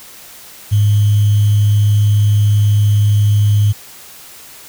sine tone with sample-and-hold, 103.83 Hz, G#2, in tune, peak -8 dBFS, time 0.71-3.73 s, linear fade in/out 20 ms, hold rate 3150 Hz, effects white hiss -37 dBFS RMS until 4.68 s

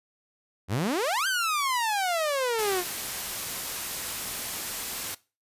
sawtooth exponential two-way sweep, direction up then down, 85.4 to 1589 to 346.4 Hz, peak -21 dBFS, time 0.68-2.84 s, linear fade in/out 50 ms, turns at 1.27 s
white noise, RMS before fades -33 dBFS, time 2.58-5.15 s, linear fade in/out 10 ms
effects noise-tail reverb RT60 0.3 s tail -20 dB re dry + resampled to 32000 Hz

